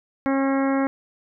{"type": "harmonic tone", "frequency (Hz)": 271.5, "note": "C#4", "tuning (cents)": -36, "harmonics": [1, 2, 3, 4, 5, 6, 7, 8], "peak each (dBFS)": [-20, -26, -30, -32, -34, -36, -37, -38], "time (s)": [0.26, 0.87], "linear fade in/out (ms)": 0, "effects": []}